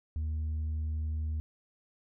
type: tone with tanh clipping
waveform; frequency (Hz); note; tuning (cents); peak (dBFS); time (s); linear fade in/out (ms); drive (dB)
sine; 77.8; D#2; 0; -31; 0.16-1.4; 0; 2
effects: none